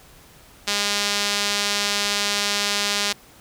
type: tone with band-pass filter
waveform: sawtooth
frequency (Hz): 203.8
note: G#3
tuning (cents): -32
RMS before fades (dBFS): -23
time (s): 0.67-3.13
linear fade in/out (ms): 10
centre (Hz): 4600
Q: 1.1
effects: pink hiss -49 dBFS RMS until 3.4 s